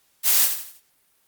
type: noise with echo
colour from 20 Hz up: blue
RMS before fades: -17 dBFS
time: 0.23-0.49 s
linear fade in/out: 50 ms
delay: 81 ms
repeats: 4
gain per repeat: -8 dB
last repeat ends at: 0.814 s
effects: white hiss -64 dBFS RMS until 1.27 s + Opus 48 kbps